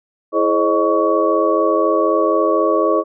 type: tone cluster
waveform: sine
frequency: 330.5 / 424.9 / 532 / 616 / 1123 Hz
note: E4 / G#4 / C5 / D#5 / C#6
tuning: +5 / +40 / +29 / -17 / +22 cents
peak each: -19 dBFS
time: 0.32-3.04 s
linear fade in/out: 50 ms
effects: none